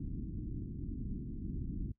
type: low-pass noise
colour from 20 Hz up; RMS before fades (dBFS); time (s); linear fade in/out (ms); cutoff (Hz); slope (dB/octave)
pink; -40; 0-1.92; 5; 320; 48
effects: noise-tail reverb RT60 0.1 s tail -20 dB re dry